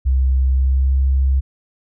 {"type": "tone with pitch glide", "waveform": "sine", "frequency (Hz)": [65.41, 66.75], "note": ["C2", "C2"], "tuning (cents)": [0, 35], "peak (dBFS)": -12, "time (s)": [0.05, 1.41], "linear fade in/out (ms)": 20, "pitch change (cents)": 35, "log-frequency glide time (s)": [0.47, 0.98], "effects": []}